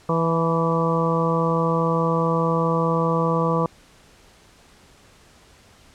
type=harmonic tone with a mistuned harmonic; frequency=164.81 Hz; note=E3; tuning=in tune; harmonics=1 / 2 / 3 / 4 / 5 / 6 / 7; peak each=-22 / -29 / -23 / -31 / -33 / -27 / -26 dBFS; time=0.09-3.66 s; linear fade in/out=2 ms; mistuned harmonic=5; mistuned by=+47 cents; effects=pink hiss -52 dBFS RMS until 5.94 s + low-pass 9000 Hz 12 dB/octave